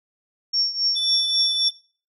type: tone with tremolo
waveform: sine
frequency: 5490 Hz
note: F8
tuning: 31 cents flat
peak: -17 dBFS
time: 0.53-1.69 s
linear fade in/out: 10 ms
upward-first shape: triangle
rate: 3.7 Hz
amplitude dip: 85%
type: tone with vibrato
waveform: triangle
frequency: 3500 Hz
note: A7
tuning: 10 cents flat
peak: -20 dBFS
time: 0.95-1.71 s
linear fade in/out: 20 ms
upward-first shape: triangle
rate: 19 Hz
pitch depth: 15 cents each way
effects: noise-tail reverb RT60 0.4 s tail -21 dB re dry